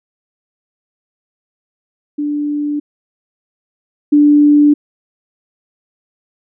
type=tone pair in turn; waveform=sine; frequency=293.7 / 293.7 Hz; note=D4 / D4; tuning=0 / 0 cents; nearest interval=unison; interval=0 cents; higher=neither; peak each=-15 / -5 dBFS; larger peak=second; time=2.18-2.8 / 4.12-4.74 s; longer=neither; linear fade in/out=10 ms; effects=none